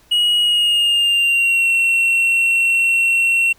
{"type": "tone with pitch glide", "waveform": "triangle", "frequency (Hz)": [2900, 2721], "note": ["F#7", "F7"], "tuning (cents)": [-35, -46], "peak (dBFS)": -11, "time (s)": [0.11, 3.53], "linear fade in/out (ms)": 10, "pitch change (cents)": -111, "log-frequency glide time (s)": [0.41, 1.69], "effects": ["pink hiss -53 dBFS RMS until 3.58 s"]}